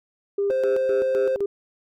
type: tone with tremolo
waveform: sine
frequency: 400.8 Hz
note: G4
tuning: 38 cents sharp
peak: -19 dBFS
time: 0.38-1.46 s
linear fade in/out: 5 ms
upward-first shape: square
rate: 3.9 Hz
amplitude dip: 75%
type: tone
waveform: triangle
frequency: 523.3 Hz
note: C5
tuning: in tune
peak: -17 dBFS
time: 0.5-1.36 s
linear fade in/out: 0 ms
effects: tanh soft clip ceiling -14 dBFS